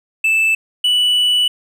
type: tone pair in turn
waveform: triangle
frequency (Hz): 2637 / 2960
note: E7 / F#7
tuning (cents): 0 / 0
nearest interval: major second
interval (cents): 200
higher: second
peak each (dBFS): -10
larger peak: neither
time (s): 0.24-0.55 / 0.84-1.48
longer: second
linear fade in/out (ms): 5
effects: none